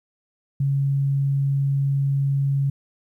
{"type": "tone", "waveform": "sine", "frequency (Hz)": 138.59, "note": "C#3", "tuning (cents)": 0, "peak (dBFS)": -18, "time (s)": [0.6, 2.7], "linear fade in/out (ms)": 5, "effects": ["10-bit"]}